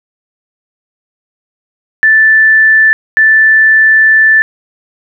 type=tone bursts at uneven times; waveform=sine; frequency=1760 Hz; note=A6; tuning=in tune; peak=-3 dBFS; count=2; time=2.03-2.93 / 3.17-4.42 s; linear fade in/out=0 ms; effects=none